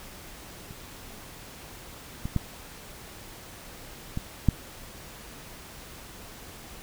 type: clicks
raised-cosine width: 5 ms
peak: -30 / -18 / -12 / -17 / -6 dBFS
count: 5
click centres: 0.709 / 2.255 / 2.363 / 4.174 / 4.487 s
effects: pink hiss -45 dBFS RMS until 6.82 s